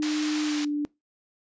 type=tone with pitch glide; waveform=sine; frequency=303.1 to 294 Hz; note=D#4 to D4; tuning=-45 to +2 cents; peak=-24 dBFS; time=0-0.85 s; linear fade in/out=0 ms; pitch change=-53 cents; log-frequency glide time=0.43-0.66 s
type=band-pass noise; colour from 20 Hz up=white; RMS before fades=-35 dBFS; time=0.02-0.65 s; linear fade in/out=5 ms; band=800 to 5600 Hz; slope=12 dB/octave
effects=noise-tail reverb RT60 0.2 s tail -22 dB re dry + resampled to 16000 Hz